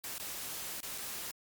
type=noise with dropouts; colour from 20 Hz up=white; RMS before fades=-41 dBFS; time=0.04-1.31 s; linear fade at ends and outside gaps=0 ms; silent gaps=0.181-0.199 / 0.804-0.831 / 0.978-0.982 s; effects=Opus 48 kbps